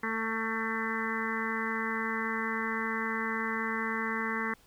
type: harmonic tone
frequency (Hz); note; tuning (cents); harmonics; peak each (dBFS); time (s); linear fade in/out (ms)
223.7; A3; +29; 1 / 2 / 4 / 5 / 6 / 7 / 8 / 9; -36 / -39 / -41 / -37 / -41 / -39 / -37 / -37; 0.03-4.54; 5
effects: pink hiss -62 dBFS RMS until 4.66 s